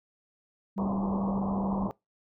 sine tone, 196 Hz, G3, in tune, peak -28 dBFS, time 0.76-1.88 s, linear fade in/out 20 ms
white low-pass noise, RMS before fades -35 dBFS, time 0.78-1.91 s, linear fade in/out 0 ms, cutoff 1100 Hz, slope 96 dB/octave
effects noise-tail reverb RT60 0.2 s tail -23 dB re dry

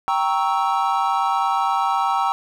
triangle chord, G diminished seventh, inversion none, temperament equal with one note detuned, 784 / 932.3 / 1108.7 / 1310.2 Hz, G5 / Bb5 / Db6 / Fb6, 0 / 0 / 0 / -11 cents, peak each -20 / -21 / -23 / -22 dBFS, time 0.08-2.32 s, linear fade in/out 0 ms, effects none

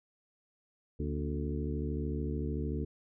harmonic tone with a mistuned harmonic, 73.42 Hz, D2, in tune, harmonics 1 / 2 / 3 / 4 / 5 / 6, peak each -35 / -38 / -40 / -41 / -42 / -43 dBFS, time 0.99-2.85 s, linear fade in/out 10 ms, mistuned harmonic 3, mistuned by +93 cents, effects none

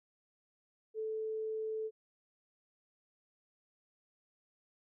sine tone, 437.9 Hz, A4, 8 cents flat, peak -35 dBFS, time 0.94-1.91 s, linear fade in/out 50 ms, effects none

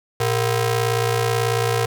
sawtooth ring-modulated tone, 289.7 Hz, D4, 24 cents flat, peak -11 dBFS, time 0.2-1.86 s, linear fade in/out 5 ms, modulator 174 Hz, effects none

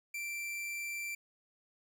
45% pulse tone, 2349 Hz, D7, in tune, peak -37 dBFS, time 0.14-1.15 s, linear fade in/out 5 ms, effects none

